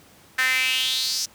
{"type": "tone with high-pass filter sweep", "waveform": "sawtooth", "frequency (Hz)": 258.3, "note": "C4", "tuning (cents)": -22, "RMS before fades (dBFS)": -23, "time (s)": [0.38, 1.26], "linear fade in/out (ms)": 10, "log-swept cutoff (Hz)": [1700, 5700], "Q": 5, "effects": ["pink hiss -52 dBFS RMS until 1.34 s", "high-pass 80 Hz 12 dB/octave"]}